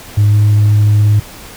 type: tone with pitch glide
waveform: sine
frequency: 103.83 to 104.79 Hz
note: G#2 to G#2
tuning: 0 to +16 cents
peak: -4 dBFS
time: 0.17-1.2 s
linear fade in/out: 10 ms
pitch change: +16 cents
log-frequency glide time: 0.28-0.36 s
effects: tanh soft clip ceiling -4 dBFS + pink hiss -33 dBFS RMS until 1.56 s